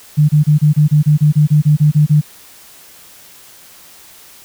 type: tone bursts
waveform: sine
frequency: 150 Hz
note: D3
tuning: 37 cents sharp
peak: -6 dBFS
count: 14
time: 0.17-2.214 s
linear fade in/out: 20 ms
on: 120 ms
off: 28 ms
effects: white hiss -41 dBFS RMS until 4.44 s